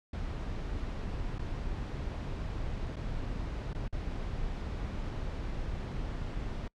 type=noise with dropouts; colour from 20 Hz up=brown; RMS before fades=-36 dBFS; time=0.13-6.68 s; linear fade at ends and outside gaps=5 ms; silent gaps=1.385-1.391 / 2.959-2.965 / 3.733-3.747 / 3.881-3.926 s; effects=noise-tail reverb RT60 0.1 s tail -26 dB re dry + low-pass 5000 Hz 12 dB/octave